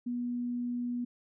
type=tone; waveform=sine; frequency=243 Hz; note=B3; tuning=28 cents flat; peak=-31 dBFS; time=0.06-1.05 s; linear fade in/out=10 ms; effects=none